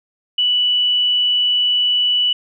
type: tone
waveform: sine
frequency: 2960 Hz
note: F#7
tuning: in tune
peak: -13 dBFS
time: 0.38-2.33 s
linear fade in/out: 5 ms
effects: none